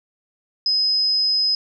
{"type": "tone", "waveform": "sine", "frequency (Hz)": 5060, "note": "D#8", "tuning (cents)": 28, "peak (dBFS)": -16, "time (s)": [0.66, 1.55], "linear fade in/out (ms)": 2, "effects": []}